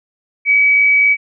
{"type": "tone with amplitude modulation", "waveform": "sine", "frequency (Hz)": 2277, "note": "C#7", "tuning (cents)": 46, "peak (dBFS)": -7, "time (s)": [0.45, 1.17], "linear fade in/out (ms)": 50, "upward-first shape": "sine", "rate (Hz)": 104, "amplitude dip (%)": 25, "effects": []}